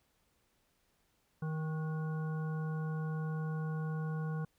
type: harmonic tone with a mistuned harmonic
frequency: 156.9 Hz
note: D#3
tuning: 15 cents sharp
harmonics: 1 / 3 / 5 / 7 / 9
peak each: -34 / -47 / -52 / -51 / -51 dBFS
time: 1.42-4.45 s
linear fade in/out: 5 ms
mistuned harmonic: 9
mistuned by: +47 cents
effects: pink hiss -75 dBFS RMS until 4.58 s